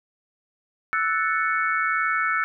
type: chord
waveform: sine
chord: F# minor seventh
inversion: third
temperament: equal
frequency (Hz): 1318.5 / 1480 / 1760 / 2217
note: E6 / F#6 / A6 / C#7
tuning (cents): 0 / 0 / 0 / 0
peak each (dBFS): -24 / -26 / -28 / -28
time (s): 0.93-2.44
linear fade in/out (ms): 0
effects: none